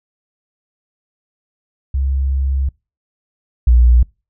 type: tone pair in turn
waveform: sine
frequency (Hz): 67.5 / 60.14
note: C#2 / B1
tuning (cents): -45 / -45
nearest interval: major second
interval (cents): 200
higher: first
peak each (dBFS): -14 / -6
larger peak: second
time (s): 1.94-2.69 / 3.67-4.03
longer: first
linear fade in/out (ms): 5
effects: noise-tail reverb RT60 0.3 s tail -26 dB re dry